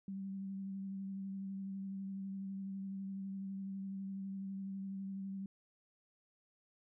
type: tone with vibrato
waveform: sine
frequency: 194.2 Hz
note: G3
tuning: 16 cents flat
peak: -40 dBFS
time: 0.08-5.46 s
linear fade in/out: 2 ms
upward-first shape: sine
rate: 12 Hz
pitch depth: 18 cents each way
effects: none